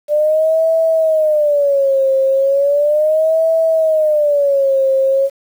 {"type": "tone with vibrato", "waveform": "sine", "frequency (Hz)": 590, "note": "D5", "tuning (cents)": 8, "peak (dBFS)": -10, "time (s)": [0.08, 5.3], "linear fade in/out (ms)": 50, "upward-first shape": "sine", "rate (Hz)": 0.36, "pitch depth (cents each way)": 170, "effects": ["7-bit"]}